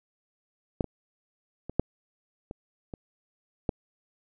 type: clicks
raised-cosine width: 2 ms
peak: -11 / -22 / -23 / -8 / -24 / -24 / -12 dBFS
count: 7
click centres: 0.808 / 0.843 / 1.696 / 1.796 / 2.511 / 2.938 / 3.692 s
effects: none